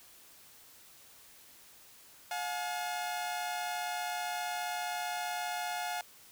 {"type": "tone pair together", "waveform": "sawtooth", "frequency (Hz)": [714.8, 850], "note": ["F5", "G#5"], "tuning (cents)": [40, 40], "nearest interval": "minor third", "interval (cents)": 300, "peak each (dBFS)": [-32, -35], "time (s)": [2.31, 6.01], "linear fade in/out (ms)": 2, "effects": ["white hiss -57 dBFS RMS until 6.31 s"]}